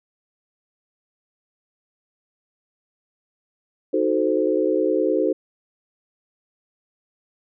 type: chord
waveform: sine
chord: D# diminished seventh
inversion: none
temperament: equal with one note detuned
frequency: 311.1 / 370 / 440 / 519.6 Hz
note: D#4 / F#4 / A4 / C5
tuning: 0 / 0 / 0 / -12 cents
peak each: -23 dBFS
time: 3.93-5.33 s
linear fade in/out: 10 ms
effects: none